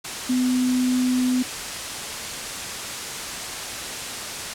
sine tone in noise, 252.6 Hz, B3, 39 cents sharp, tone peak -18 dBFS, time 0.29-1.43 s, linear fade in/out 10 ms, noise white, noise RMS -30 dBFS, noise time 0.04-4.54 s, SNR +9 dB, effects low-pass 9000 Hz 12 dB/octave

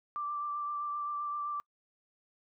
sine tone with vibrato, 1174.7 Hz, D6, in tune, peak -33 dBFS, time 0.16-1.6 s, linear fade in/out 0 ms, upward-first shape triangle, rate 7.7 Hz, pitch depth 20 cents each way, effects noise-tail reverb RT60 0.1 s tail -26 dB re dry

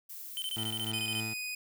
violet noise, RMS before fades -44 dBFS, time 0.09-0.91 s, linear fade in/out 10 ms
square tone bursts, 3077 Hz, G7, 33 cents flat, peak -34 dBFS, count 12, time 0.37-1.201 s, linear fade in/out 0 ms, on 50 ms, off 21 ms
20% pulse tone with tremolo, 110 Hz, A2, in tune, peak -31 dBFS, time 0.56-1.34 s, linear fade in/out 10 ms, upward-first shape sine, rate 3.5 Hz, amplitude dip 40%
sawtooth tone, 2489 Hz, D#7, in tune, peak -32 dBFS, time 0.93-1.55 s, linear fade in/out 5 ms
effects none

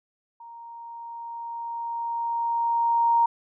sine tone with level ramp, 932.3 Hz, A#5, in tune, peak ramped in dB -41 to -16 dBFS, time 0.4-3.26 s, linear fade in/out 5 ms, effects none

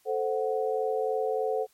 sine chord, F# diminished, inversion first, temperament equal, 440 / 523.3 / 740 Hz, A4 / C5 / F#5, 0 / 0 / 0 cents, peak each -28 / -30 / -32 dBFS, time 0.05-1.67 s, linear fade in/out 50 ms, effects white hiss -65 dBFS RMS until 1.73 s + MP3 64 kbps

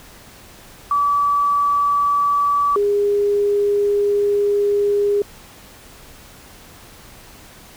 sine tone pair in turn, 1150 / 408 Hz, D6 / G#4, -37 / -31 cents, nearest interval octave + tritone, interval 1794 cents, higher first, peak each -14 dBFS, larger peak neither, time 0.91-2.76 / 2.76-5.22 s, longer second, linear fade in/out 2 ms, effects pink hiss -43 dBFS RMS until 7.76 s

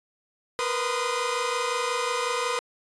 sawtooth tone cluster, 472.6 / 498.2 / 1027 / 1235 Hz, A#4 / B4 / C6 / D#6, +24 / +15 / -33 / -13 cents, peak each -27 dBFS, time 0.59-2.59 s, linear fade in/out 0 ms, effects resampled to 22050 Hz

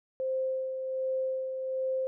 sine tone with tremolo, 523.3 Hz, C5, in tune, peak -27 dBFS, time 0.2-2.07 s, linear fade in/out 0 ms, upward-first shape sine, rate 1.3 Hz, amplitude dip 45%, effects none

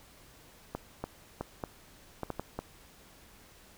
clicks, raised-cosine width 1 ms, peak -20 dBFS, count 8, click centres 0.75 / 1.04 / 1.41 / 1.638 / 2.233 / 2.303 / 2.396 / 2.59 s, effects pink hiss -57 dBFS RMS until 3.77 s

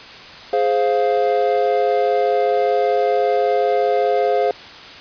triangle chord, F minor, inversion first, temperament equal with one note detuned, 418.2 / 523.3 / 698.5 Hz, Ab4 / C5 / F5, +12 / 0 / 0 cents, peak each -17 dBFS, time 0.53-4.51 s, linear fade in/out 2 ms, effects white hiss -37 dBFS RMS until 5 s + resampled to 11025 Hz

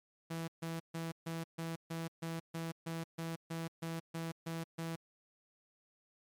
sawtooth tone bursts, 164.7 Hz, E3, 1 cent flat, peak -34 dBFS, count 15, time 0.3-4.96 s, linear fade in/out 10 ms, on 180 ms, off 140 ms, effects MP3 96 kbps

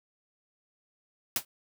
white noise with exponential decay, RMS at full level -23 dBFS, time 1.36-1.45 s, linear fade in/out 2 ms, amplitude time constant 18 ms, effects none

